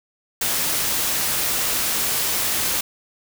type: noise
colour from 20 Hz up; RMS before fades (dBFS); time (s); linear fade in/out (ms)
white; -22; 0.41-2.81; 5
effects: none